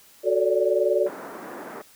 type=chord; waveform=sine; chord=D major seventh; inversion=first; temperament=equal with one note detuned; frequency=370 / 440 / 567 / 587.3 Hz; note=F#4 / A4 / C#5 / D5; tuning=0 / 0 / +39 / 0 cents; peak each=-24 dBFS; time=0.23-1.1 s; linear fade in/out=50 ms
type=band-pass noise; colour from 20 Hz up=pink; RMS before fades=-38 dBFS; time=1.06-1.82 s; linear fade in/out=5 ms; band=240 to 1600 Hz; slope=24 dB/octave
effects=white hiss -53 dBFS RMS until 1.95 s